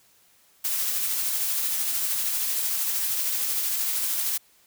blue noise with tremolo, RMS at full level -25 dBFS, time 0.64-4.38 s, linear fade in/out 10 ms, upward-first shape triangle, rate 13 Hz, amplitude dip 30%, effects white hiss -60 dBFS RMS until 4.66 s

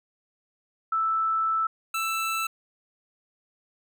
sine / 25% pulse tone pair in turn, 1318.5 / 1324.5 Hz, E6 / E6, 0 / +8 cents, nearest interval unison, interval 8 cents, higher second, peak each -22 dBFS, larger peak neither, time 0.92-1.67 / 1.94-2.47 s, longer first, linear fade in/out 5 ms, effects none

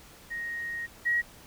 sine tone pair in turn, 1872 / 1902.5 Hz, A#6 / A#6, +7 / +35 cents, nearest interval unison, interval 28 cents, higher second, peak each -32 / -23 dBFS, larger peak second, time 0.3-0.87 / 1.05-1.22 s, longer first, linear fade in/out 20 ms, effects pink hiss -52 dBFS RMS until 1.46 s

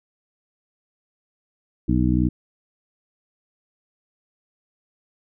harmonic tone, 61.74 Hz, B1, in tune, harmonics 1 / 2 / 3 / 4 / 5, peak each -23 / -23 / -23 / -23 / -23 dBFS, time 1.88-2.29 s, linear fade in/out 10 ms, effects none

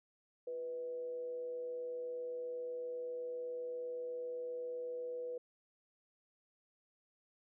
sine tone with frequency modulation, 492.7 Hz, B4, 4 cents flat, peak -39 dBFS, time 0.47-5.38 s, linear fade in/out 5 ms, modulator 143 Hz, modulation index 0.24, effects none

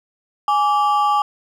triangle ring-modulated tone, 997 Hz, B5, 16 cents sharp, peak -9 dBFS, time 0.48-1.22 s, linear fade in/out 2 ms, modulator 166 Hz, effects none

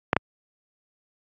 clicks, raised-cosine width 0.5 ms, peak -3 dBFS, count 2, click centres 0.131 / 0.166 s, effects high-pass 80 Hz 12 dB/octave + AAC 48 kbps

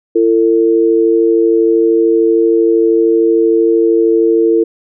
sine tone pair together, 337.4 / 450.4 Hz, E4 / A4, +40 / +40 cents, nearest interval perfect fourth, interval 500 cents, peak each -10 dBFS, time 0.15-4.64 s, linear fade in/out 10 ms, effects none

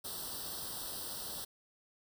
white noise with comb filter, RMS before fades -42 dBFS, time 0.04-1.45 s, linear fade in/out 10 ms, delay 0.22 ms, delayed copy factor +1, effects none

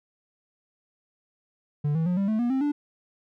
triangle tone with pitch steps, 146.9 / 162.06 / 178.78 / 197.22 / 217.6 / 240 / 264.8 / 292.1 Hz, D3 / E3 / F3 / G3 / A3 / B3 / C4 / D4, +1 / -29 / +41 / +11 / -19 / -49 / +21 / -9 cents, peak -20 dBFS, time 1.84-2.72 s, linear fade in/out 10 ms, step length 110 ms, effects none

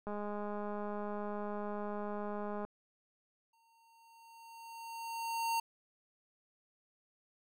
click train, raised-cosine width 1 ms, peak -28 dBFS, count 535, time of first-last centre 0.07-2.65 s, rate 207 Hz
square tone with exponential growth, 917 Hz, A#5, 29 cents flat, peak -31 dBFS, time 3.53-5.6 s, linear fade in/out 5 ms, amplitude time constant 450 ms
effects none

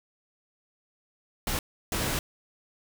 pink noise bursts at uneven times, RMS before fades -29 dBFS, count 2, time 1.47-1.59 / 1.92-2.19 s, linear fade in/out 2 ms, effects none

